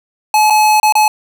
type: tone with dropouts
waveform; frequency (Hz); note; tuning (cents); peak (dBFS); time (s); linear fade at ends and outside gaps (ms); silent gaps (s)
square; 855; A5; -50; -8; 0.34-1.08; 2; 0.5-0.505 / 0.8-0.83 / 0.924-0.953
effects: none